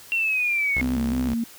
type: exponential sweep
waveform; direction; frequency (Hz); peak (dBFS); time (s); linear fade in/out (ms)
sine; down; 2746 to 2163; -20; 0.12-0.81; 0
type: tone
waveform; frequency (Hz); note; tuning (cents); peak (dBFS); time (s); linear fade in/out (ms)
sawtooth; 65.41; C2; 0; -24; 0.76-1.34; 5
type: tone with vibrato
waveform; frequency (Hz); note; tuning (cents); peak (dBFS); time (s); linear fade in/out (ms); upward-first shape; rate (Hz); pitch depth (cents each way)
sine; 240.4; B3; -46; -22; 0.81-1.44; 5; square; 3.2; 68
effects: white hiss -46 dBFS RMS until 1.58 s